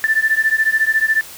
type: beating tone pair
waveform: sine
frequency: 1760 / 1774 Hz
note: A6 / A6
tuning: 0 / +14 cents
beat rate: 14 Hz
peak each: -16 / -16 dBFS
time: 0.04-1.21 s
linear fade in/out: 0 ms
effects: white hiss -36 dBFS RMS until 1.37 s